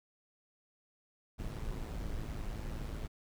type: noise with amplitude modulation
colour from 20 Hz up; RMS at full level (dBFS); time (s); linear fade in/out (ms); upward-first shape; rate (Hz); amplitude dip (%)
brown; -37; 1.38-3.08; 20; sine; 108; 55
effects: none